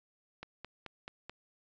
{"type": "click train", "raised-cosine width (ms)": 0.3, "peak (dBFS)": -27, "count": 5, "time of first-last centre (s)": [0.43, 1.296], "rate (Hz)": 4.62, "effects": ["resampled to 16000 Hz"]}